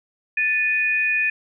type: tone pair together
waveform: sine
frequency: 1760 / 2474 Hz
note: A6 / D#7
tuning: 0 / -10 cents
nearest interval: tritone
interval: 590 cents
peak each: -23 / -19 dBFS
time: 0.37-1.3 s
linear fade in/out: 5 ms
effects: none